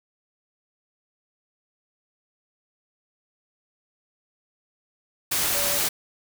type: tone in noise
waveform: sine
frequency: 574 Hz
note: D5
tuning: 40 cents flat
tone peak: -32 dBFS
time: 5.54-5.79 s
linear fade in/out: 10 ms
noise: white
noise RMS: -24 dBFS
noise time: 5.31-5.89 s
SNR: -11 dB
effects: none